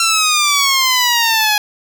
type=exponential sweep; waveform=10% pulse; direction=down; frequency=1361 to 830.6 Hz; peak=-3 dBFS; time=0-1.58 s; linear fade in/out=2 ms; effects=none